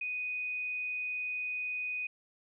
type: tone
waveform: sine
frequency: 2489 Hz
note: D#7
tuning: in tune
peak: -33 dBFS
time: 0.01-2.07 s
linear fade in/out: 5 ms
effects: none